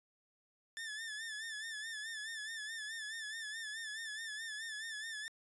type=tone with vibrato; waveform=sawtooth; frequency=1760 Hz; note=A6; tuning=in tune; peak=-38 dBFS; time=0.77-5.28 s; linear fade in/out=0 ms; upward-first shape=sine; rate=4.7 Hz; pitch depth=70 cents each way; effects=resampled to 24000 Hz